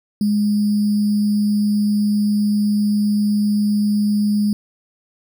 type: tone with sample-and-hold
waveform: sine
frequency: 207.7 Hz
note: G#3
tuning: in tune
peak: -14 dBFS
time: 0.21-4.53 s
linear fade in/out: 2 ms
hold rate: 4900 Hz
effects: none